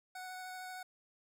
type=tone with vibrato; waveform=25% pulse; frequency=740 Hz; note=F#5; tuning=in tune; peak=-40 dBFS; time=0.15-0.83 s; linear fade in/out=5 ms; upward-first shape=triangle; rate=13 Hz; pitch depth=13 cents each way; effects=none